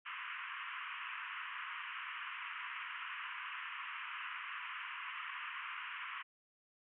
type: band-pass noise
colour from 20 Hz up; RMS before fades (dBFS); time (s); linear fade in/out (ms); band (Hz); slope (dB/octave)
pink; -45; 0.05-6.23; 20; 1000 to 3000; 96
effects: none